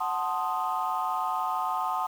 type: chord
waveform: sine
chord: F# diminished seventh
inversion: none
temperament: equal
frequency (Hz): 740 / 880 / 1046.5 / 1244.5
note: F#5 / A5 / C6 / Eb6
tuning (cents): 0 / 0 / 0 / 0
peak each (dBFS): -31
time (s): 0-2.07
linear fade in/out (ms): 10
effects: tanh soft clip ceiling -19 dBFS + 8-bit